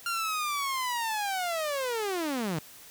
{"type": "linear sweep", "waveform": "sawtooth", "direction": "down", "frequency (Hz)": [1400, 144.9], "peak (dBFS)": -25, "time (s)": [0.06, 2.59], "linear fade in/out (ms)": 2, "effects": ["white hiss -50 dBFS RMS until 2.9 s"]}